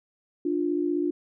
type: tone pair together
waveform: sine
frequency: 295.8 / 351.5 Hz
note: D4 / F4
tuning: +13 / +11 cents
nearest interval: minor third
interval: 298 cents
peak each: -26 dBFS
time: 0.45-1.11 s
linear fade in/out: 5 ms
effects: none